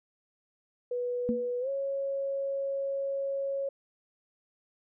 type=tone with pitch glide; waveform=sine; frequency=490.1 to 550.1 Hz; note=B4 to C#5; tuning=-13 to -13 cents; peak=-29 dBFS; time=0.91-3.69 s; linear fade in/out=5 ms; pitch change=+200 cents; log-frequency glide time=1.6-1.69 s
type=tone with exponential decay; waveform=sine; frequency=232 Hz; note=A#3; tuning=8 cents flat; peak=-23 dBFS; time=1.29-1.51 s; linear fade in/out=0 ms; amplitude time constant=46 ms
effects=none